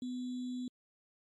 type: tone with sample-and-hold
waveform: sine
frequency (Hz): 250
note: B3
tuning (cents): +21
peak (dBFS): -36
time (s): 0.02-0.68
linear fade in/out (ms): 2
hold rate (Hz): 3675
effects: low-pass 8000 Hz 12 dB/octave + MP3 48 kbps